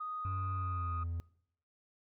sine tone, 1244.5 Hz, D#6, in tune, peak -37 dBFS, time 0-1.04 s, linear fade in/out 10 ms
triangle tone with pitch glide, 94.4 to 84.59 Hz, F#2 to E2, +35 to +45 cents, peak -32 dBFS, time 0.25-1.2 s, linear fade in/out 0 ms, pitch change -190 cents, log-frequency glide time 0.53-0.99 s
effects noise-tail reverb RT60 0.7 s tail -23 dB re dry + tanh soft clip ceiling -28 dBFS

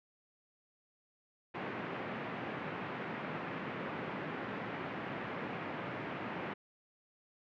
pink band-pass noise, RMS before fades -41 dBFS, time 1.54-6.54 s, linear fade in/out 10 ms, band 140 to 2400 Hz, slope 24 dB/octave, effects none

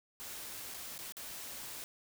white noise with dropouts, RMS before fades -45 dBFS, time 0.2-1.84 s, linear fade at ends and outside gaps 0 ms, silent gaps 0.74-0.744 / 0.979-0.989 / 1.122-1.168 s, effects none

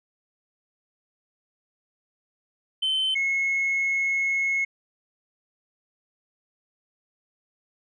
sine tone pair in turn, 3074 / 2177 Hz, G7 / C#7, -35 / -32 cents, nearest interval tritone, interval 597 cents, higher first, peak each -20 dBFS, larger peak neither, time 2.82-3.15 / 3.15-4.65 s, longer second, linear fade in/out 10 ms, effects tanh soft clip ceiling -19 dBFS

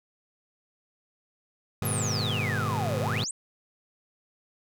sawtooth chord, G# minor, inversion none, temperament just, 103.83 / 124.59 / 155.74 Hz, G#2 / B2 / D#3, 0 / +16 / +2 cents, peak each -26 / -28 / -29 dBFS, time 1.82-3.24 s, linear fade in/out 0 ms
sine exponential two-way sweep, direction down then up, 11840 to 465.8 to 8810 Hz, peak -30 dBFS, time 1.85-3.31 s, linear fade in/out 2 ms, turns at 3 s
effects none

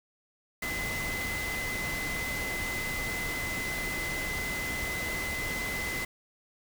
sine tone in noise, 2034 Hz, C7, 50 cents flat, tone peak -33 dBFS, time 0.62-6.05 s, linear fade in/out 5 ms, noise pink, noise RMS -36 dBFS, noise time 0.62-6.05 s, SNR 0 dB, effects none

